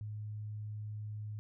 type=tone; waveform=sine; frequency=106 Hz; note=G#2; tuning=36 cents sharp; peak=-39 dBFS; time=0.01-1.39 s; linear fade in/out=0 ms; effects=none